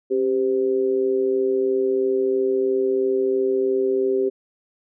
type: tone with amplitude modulation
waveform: sine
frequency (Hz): 392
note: G4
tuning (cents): 0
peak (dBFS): -14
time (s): 0.1-4.3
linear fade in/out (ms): 20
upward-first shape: sine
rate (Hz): 123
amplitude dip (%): 75
effects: none